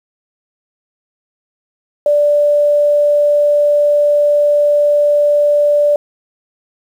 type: tone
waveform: sine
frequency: 586 Hz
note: D5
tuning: 4 cents flat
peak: -8 dBFS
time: 2.06-5.96 s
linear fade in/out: 2 ms
effects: 7-bit